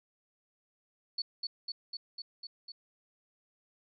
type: tone with echo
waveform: sine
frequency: 4441 Hz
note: C#8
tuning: 2 cents sharp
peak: -31 dBFS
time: 1.18-1.22 s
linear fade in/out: 5 ms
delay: 250 ms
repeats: 6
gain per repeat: -2 dB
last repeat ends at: 2.72 s
effects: none